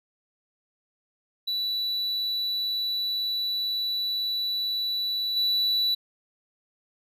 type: tone with level steps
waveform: triangle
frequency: 3951 Hz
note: B7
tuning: in tune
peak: -24 / -20 dBFS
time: 1.47-5.95 s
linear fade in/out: 10 ms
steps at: 5.36 s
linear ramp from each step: 10 ms
effects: none